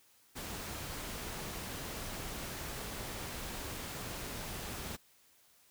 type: noise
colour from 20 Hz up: pink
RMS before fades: -42 dBFS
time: 0.35-4.97 s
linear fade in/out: 20 ms
effects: white hiss -66 dBFS RMS until 5.7 s

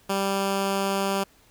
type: tone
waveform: 10% pulse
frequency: 196 Hz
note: G3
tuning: in tune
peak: -15 dBFS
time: 0.09-1.24 s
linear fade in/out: 10 ms
effects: pink hiss -58 dBFS RMS until 1.5 s

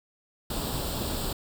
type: noise with comb filter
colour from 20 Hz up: pink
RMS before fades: -31 dBFS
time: 0.5-1.33 s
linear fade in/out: 5 ms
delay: 0.24 ms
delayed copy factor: +0.7
effects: none

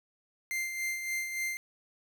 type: tone with tremolo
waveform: 45% pulse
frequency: 2093 Hz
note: C7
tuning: in tune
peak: -30 dBFS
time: 0.51-1.57 s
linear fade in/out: 0 ms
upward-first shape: sine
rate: 3.5 Hz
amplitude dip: 50%
effects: 12-bit

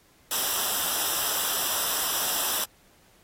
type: noise with comb filter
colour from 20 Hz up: white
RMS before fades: -27 dBFS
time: 0.31-2.64 s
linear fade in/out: 2 ms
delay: 0.45 ms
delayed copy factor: -0.7
effects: pink hiss -60 dBFS RMS until 3.23 s + AAC 48 kbps

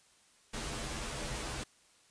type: noise with comb filter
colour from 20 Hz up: pink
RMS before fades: -39 dBFS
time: 0.53-1.64 s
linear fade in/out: 10 ms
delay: 11 ms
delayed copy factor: -0.85
effects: white hiss -65 dBFS RMS until 2.1 s + resampled to 22050 Hz

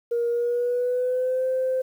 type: tone with pitch glide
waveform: sine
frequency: 472.3 to 518 Hz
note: A#4 to C5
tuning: +23 to -17 cents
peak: -20 dBFS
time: 0.11-1.82 s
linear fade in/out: 10 ms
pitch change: +160 cents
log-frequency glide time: 0.29-1.46 s
effects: tanh soft clip ceiling -17 dBFS + 9-bit

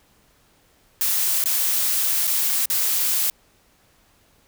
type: noise with dropouts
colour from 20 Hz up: blue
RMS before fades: -21 dBFS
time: 1.01-3.3 s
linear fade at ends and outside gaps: 0 ms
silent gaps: 1.44-1.458 / 2.271-2.275 / 2.657-2.701 s
effects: pink hiss -59 dBFS RMS until 4.47 s

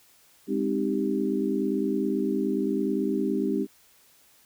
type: chord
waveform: sine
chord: Ab major seventh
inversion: none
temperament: equal with one note detuned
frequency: 204 / 261.6 / 311.1 / 392 Hz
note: Ab3 / C4 / Eb4 / G4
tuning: -31 / 0 / 0 / 0 cents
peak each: -29 dBFS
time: 0.47-3.67 s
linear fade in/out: 50 ms
effects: white hiss -59 dBFS RMS until 4.45 s

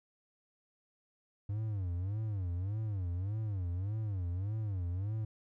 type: tone with vibrato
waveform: triangle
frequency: 97.8 Hz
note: G2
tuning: 4 cents flat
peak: -31 dBFS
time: 1.49-5.25 s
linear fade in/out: 5 ms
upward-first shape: sine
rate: 1.7 Hz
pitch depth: 210 cents each way
effects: none

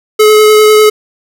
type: tone with vibrato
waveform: square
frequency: 427.6 Hz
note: A4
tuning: 49 cents flat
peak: -3 dBFS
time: 0.19-0.9 s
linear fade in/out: 10 ms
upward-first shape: sine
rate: 10 Hz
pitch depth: 11 cents each way
effects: none

